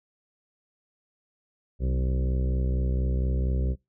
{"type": "harmonic tone with a mistuned harmonic", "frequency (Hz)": 64.3, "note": "C2", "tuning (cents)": -30, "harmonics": [1, 2, 3, 4, 5, 6, 7, 8, 9], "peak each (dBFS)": [-24, -31, -36, -41, -44, -40, -45, -44, -49], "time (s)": [1.79, 3.76], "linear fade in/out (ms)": 50, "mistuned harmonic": 3, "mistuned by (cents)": -32, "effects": ["noise-tail reverb RT60 0.2 s tail -22 dB re dry"]}